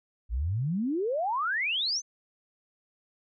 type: exponential sweep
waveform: sine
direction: up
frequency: 51.9 to 6400 Hz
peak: -26 dBFS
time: 0.29-2.02 s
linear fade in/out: 50 ms
effects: none